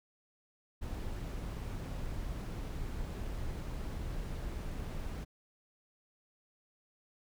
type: noise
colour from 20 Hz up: brown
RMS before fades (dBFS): -39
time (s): 0.81-5.25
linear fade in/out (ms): 20
effects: none